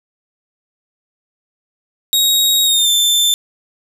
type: tone with pitch glide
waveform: sawtooth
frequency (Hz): 3782 to 3549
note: A#7 to A7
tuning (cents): +24 to +14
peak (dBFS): -8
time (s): 2.13-3.34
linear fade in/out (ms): 0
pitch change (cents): -110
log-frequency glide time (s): 2.64-2.9
effects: none